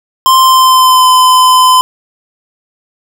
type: tone with pitch glide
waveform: square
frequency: 1046.5 to 1020.2 Hz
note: C6 to C6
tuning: 0 to -44 cents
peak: -4 dBFS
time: 0.26-1.81 s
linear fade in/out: 0 ms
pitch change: -44 cents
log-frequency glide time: 0.38-1.07 s
effects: none